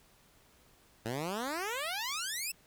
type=exponential sweep; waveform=10% pulse; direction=up; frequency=107.7 to 2726 Hz; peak=-26 dBFS; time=1.05-2.52 s; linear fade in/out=10 ms; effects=pink hiss -64 dBFS RMS until 2.66 s